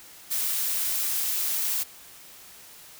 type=noise; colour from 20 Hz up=blue; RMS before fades=-27 dBFS; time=0.3-1.84 s; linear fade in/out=20 ms; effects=white hiss -48 dBFS RMS until 2.99 s